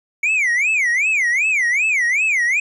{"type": "tone with vibrato", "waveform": "triangle", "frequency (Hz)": 2217, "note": "C#7", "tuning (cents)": 0, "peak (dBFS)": -13, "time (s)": [0.23, 2.6], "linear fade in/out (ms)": 5, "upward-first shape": "sine", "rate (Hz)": 2.6, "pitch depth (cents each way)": 290, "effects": ["resampled to 24000 Hz"]}